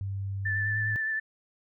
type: tone with pitch glide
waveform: sine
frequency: 98 to 106.87 Hz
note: G2 to A2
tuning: 0 to -50 cents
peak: -30 dBFS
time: 0.01-0.96 s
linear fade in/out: 0 ms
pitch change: +150 cents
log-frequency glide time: 0.54-0.78 s
type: tone with vibrato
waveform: sine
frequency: 1760 Hz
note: A6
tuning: in tune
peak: -27 dBFS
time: 0.45-1.2 s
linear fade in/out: 10 ms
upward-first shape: sine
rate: 9.7 Hz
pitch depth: 19 cents each way
effects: none